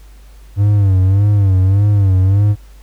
triangle tone with vibrato, 98.3 Hz, G2, 5 cents sharp, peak -6 dBFS, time 0.56-2.56 s, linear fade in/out 50 ms, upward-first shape sine, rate 1.7 Hz, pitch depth 95 cents each way, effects added 50 Hz sine -36 dBFS peak until 2.82 s + pink hiss -50 dBFS RMS until 2.82 s

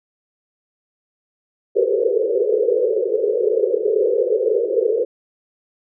white band-pass noise, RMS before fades -18 dBFS, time 1.75-5.05 s, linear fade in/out 10 ms, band 380 to 520 Hz, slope 96 dB/octave, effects none

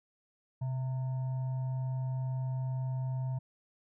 sine tone with frequency modulation, 128.9 Hz, C3, 26 cents flat, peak -31 dBFS, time 0.61-3.39 s, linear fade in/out 10 ms, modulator 789 Hz, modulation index 0.2, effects none

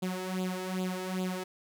sawtooth tone with flanger, 185 Hz, F#3, in tune, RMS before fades -34 dBFS, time 0.02-1.44 s, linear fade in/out 10 ms, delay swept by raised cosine 0.26 to 2.36 ms, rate 2.5 Hz, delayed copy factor +0.75, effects none

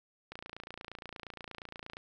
click train, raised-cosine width 0.3 ms, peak -27 dBFS, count 48, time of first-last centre 0.32-1.969 s, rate 28.5 Hz, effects none

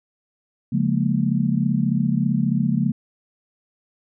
sine chord, Bb minor seventh, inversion first, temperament just, 139.85 / 174.81 / 209.8 / 233.1 Hz, Db3 / F3 / Ab3 / Bb3, +16 / +2 / +18 / 0 cents, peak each -23 dBFS, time 0.72-2.92 s, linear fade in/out 10 ms, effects none

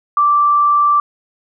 sine tone, 1170 Hz, D6, 7 cents flat, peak -9 dBFS, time 0.17-1 s, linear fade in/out 2 ms, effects none

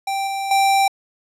square tone with level steps, 784 Hz, G5, in tune, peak -21 / -23 / -14 dBFS, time 0.07-0.88 s, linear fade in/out 5 ms, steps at 0.27 / 0.51 s, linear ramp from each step 2 ms, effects low-pass 12000 Hz 12 dB/octave

